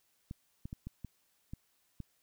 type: clicks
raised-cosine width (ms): 5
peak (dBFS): -29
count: 7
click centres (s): 0.311 / 0.655 / 0.729 / 0.87 / 1.047 / 1.535 / 2.003
effects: white hiss -74 dBFS RMS until 2.22 s